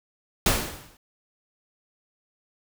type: noise with exponential decay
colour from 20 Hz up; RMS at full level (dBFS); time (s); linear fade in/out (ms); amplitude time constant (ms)
pink; -18; 0.46-0.97; 2; 110
effects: none